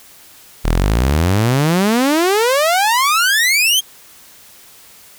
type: exponential sweep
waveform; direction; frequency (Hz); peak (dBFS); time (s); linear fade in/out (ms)
sawtooth; up; 36.71 to 3256; -8; 0.64-3.81; 20
effects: white hiss -43 dBFS RMS until 5.18 s